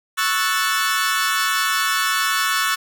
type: chord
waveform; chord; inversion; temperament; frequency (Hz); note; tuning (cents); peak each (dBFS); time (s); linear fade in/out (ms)
sawtooth; F# minor seventh; second; equal; 1108.7 / 1318.5 / 1480 / 1760; C#6 / E6 / F#6 / A6; 0 / 0 / 0 / 0; -20; 0.17-2.76; 20
effects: none